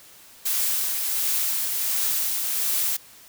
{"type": "noise with tremolo", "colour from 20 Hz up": "blue", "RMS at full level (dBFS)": -23, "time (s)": [0.45, 2.97], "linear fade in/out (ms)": 10, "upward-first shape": "triangle", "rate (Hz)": 1.4, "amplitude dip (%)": 35, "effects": ["white hiss -49 dBFS RMS until 3.28 s"]}